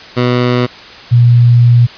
15% pulse / sine tone pair in turn, 123.47 / 120.09 Hz, B2 / B2, 0 / -48 cents, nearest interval unison, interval 48 cents, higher first, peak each -3 dBFS, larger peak neither, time 0.16-0.67 / 1.11-1.87 s, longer second, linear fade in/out 20 ms, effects white hiss -32 dBFS RMS until 1.97 s + resampled to 11025 Hz

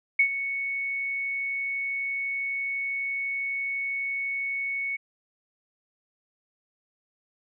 sine tone with ADSR envelope, 2217 Hz, C#7, in tune, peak -15 dBFS, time 0.19-4.97 s, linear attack 6 ms, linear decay 82 ms, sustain -12 dB, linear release 16 ms, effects none

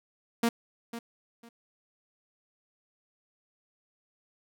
sawtooth tone with echo, 233.1 Hz, A#3, in tune, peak -19 dBFS, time 0.43-0.49 s, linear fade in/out 5 ms, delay 500 ms, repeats 2, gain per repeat -13 dB, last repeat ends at 1.49 s, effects none

